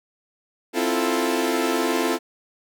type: chord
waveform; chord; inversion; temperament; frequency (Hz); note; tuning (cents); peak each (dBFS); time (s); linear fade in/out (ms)
sawtooth; F major seventh; second; equal; 261.6 / 329.6 / 349.2 / 440; C4 / E4 / F4 / A4; 0 / 0 / 0 / 0; -22; 0.73-2.19; 50
effects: none